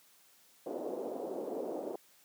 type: band-pass noise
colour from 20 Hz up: pink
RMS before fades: -39 dBFS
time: 0.66-1.96 s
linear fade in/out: 5 ms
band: 310 to 620 Hz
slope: 24 dB/octave
effects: white hiss -64 dBFS RMS until 2.24 s + high-pass 150 Hz 12 dB/octave